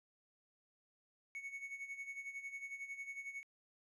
triangle tone with tremolo, 2217 Hz, C#7, in tune, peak -40 dBFS, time 1.35-3.43 s, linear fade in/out 0 ms, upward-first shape sine, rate 11 Hz, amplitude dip 70%, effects resampled to 32000 Hz

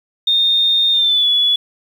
sine tone with pitch glide, 3658 to 3413 Hz, A#7 to G#7, -33 to +47 cents, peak -11 dBFS, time 0.27-1.56 s, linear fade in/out 5 ms, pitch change -120 cents, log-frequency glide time 0.92-1.27 s, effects 7-bit

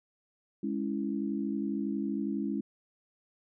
sine chord, C# minor, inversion second, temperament equal, 207.7 / 277.2 / 329.6 Hz, G#3 / C#4 / E4, 0 / 0 / 0 cents, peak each -33 / -34 / -36 dBFS, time 0.63-2.61 s, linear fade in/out 5 ms, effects none

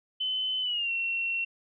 sine tone with pitch glide, 3039 to 2723 Hz, F#7 to F7, +46 to -44 cents, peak -27 dBFS, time 0.2-1.45 s, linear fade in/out 10 ms, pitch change -190 cents, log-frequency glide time 0.61-0.91 s, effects none

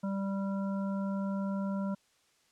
harmonic tone, 196 Hz, G3, in tune, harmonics 1 / 3 / 5 / 7, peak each -31 / -41 / -45 / -48 dBFS, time 0.03-1.95 s, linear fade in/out 10 ms, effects white hiss -69 dBFS RMS until 2.51 s + low-pass 8000 Hz 12 dB/octave

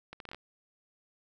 accelerating click train, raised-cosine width 0.3 ms, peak -27 dBFS, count 7, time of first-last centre 0.13-0.346 s, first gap 72 ms, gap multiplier 0.71, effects none

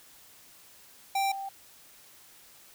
square / sine tone pair in turn, 784 / 784 Hz, G5 / G5, 0 / 0 cents, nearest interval unison, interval 0 cents, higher neither, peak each -26 / -34 dBFS, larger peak first, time 1.15-1.32 / 1.32-1.49 s, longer neither, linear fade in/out 5 ms, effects white hiss -55 dBFS RMS until 2.74 s

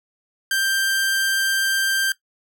sawtooth tone, 1577 Hz, G6, 10 cents sharp, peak -15 dBFS, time 0.51-2.12 s, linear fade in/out 2 ms, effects noise-tail reverb RT60 0.1 s tail -17 dB re dry

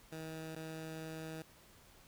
15% pulse tone with dropouts, 159.5 Hz, D#3, 43 cents sharp, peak -37 dBFS, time 0.12-1.42 s, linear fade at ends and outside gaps 2 ms, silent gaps 0.551-0.563 s, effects pink hiss -62 dBFS RMS until 2.07 s

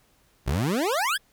25% pulse exponential sweep, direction up, 56.1 to 1760 Hz, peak -19 dBFS, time 0.46-1.18 s, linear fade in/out 20 ms, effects pink hiss -63 dBFS RMS until 1.32 s

